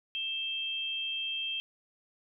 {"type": "tone pair together", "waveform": "sine", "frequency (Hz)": [2643, 3187], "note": ["E7", "G7"], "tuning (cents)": [4, 28], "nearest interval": "minor third", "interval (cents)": 324, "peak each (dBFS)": [-37, -33], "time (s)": [0.15, 1.6], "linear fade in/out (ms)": 0, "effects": []}